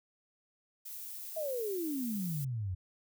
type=noise; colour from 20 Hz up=violet; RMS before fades=-44 dBFS; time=0.85-2.45 s; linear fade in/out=10 ms
type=exponential sweep; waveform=sine; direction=down; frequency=660 to 87.31 Hz; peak=-33 dBFS; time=1.36-2.75 s; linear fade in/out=10 ms
effects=none